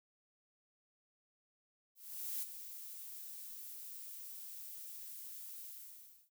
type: noise with ADSR envelope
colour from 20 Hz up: violet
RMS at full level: -39 dBFS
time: 1.95-6.3 s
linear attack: 470 ms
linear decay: 28 ms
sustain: -10 dB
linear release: 680 ms
effects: none